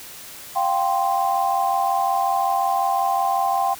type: chord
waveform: sine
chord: F suspended second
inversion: none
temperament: equal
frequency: 698.5 / 784 / 1046.5 Hz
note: F5 / G5 / C6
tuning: 0 / 0 / 0 cents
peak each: -24 / -20 / -24 dBFS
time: 0.55-3.75 s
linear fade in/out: 20 ms
effects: white hiss -39 dBFS RMS until 3.79 s